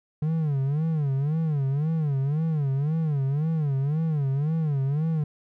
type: tone with vibrato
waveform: triangle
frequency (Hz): 148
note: D3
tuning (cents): +14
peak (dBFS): -20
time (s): 0.22-5.24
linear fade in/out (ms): 5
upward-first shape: sine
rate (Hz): 1.9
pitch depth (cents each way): 170
effects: none